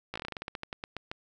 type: slowing click train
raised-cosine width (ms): 0.3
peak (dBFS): -20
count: 17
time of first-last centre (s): 0.14-1.115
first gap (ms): 16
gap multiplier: 1.16
effects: none